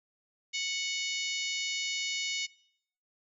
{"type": "harmonic tone with a mistuned harmonic", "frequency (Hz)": 737, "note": "F#5", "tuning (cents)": -7, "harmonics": [3, 4, 5, 6, 7, 8, 9, 10], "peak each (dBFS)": [-35, -37, -39, -41, -42, -43, -44, -45], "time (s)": [0.53, 2.47], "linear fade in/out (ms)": 20, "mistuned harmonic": 10, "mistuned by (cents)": -53, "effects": ["noise-tail reverb RT60 0.7 s tail -23 dB re dry"]}